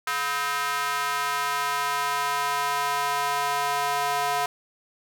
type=tone with high-pass filter sweep; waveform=square; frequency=142.4 Hz; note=C#3; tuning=47 cents sharp; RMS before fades=-26 dBFS; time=0.07-4.46 s; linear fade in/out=2 ms; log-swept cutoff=1300 to 810 Hz; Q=2.4; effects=none